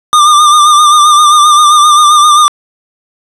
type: tone with vibrato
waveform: square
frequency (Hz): 1200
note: D6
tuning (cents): +37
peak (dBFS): -3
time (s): 0.13-2.48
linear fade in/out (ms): 0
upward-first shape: sine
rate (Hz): 7.6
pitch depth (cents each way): 44
effects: resampled to 24000 Hz + 7-bit